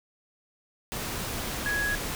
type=tone in noise; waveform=sine; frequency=1667 Hz; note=G#6; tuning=6 cents sharp; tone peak=-26 dBFS; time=1.66-1.95 s; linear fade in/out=0 ms; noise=pink; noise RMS=-33 dBFS; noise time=0.92-2.15 s; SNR=+4 dB; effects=none